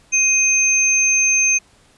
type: tone pair together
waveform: sine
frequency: 2500 / 6300 Hz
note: D#7 / G8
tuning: +8 / +8 cents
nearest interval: octave + major third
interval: 1600 cents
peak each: -16 / -15 dBFS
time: 0.12-1.59 s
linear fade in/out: 20 ms
effects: pink hiss -53 dBFS RMS until 1.97 s + resampled to 24000 Hz